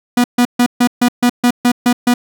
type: tone bursts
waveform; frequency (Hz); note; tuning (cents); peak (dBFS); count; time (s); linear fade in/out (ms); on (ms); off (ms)
45% pulse; 243.7; B3; -23; -8; 10; 0.17-2.14; 5; 71; 140
effects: none